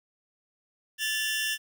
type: tone cluster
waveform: sawtooth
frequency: 1744 / 2771 / 3041 Hz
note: A6 / F7 / F#7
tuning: -16 / -14 / +47 cents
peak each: -26 / -29 / -32 dBFS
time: 0.98-1.58 s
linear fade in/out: 50 ms
effects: 10-bit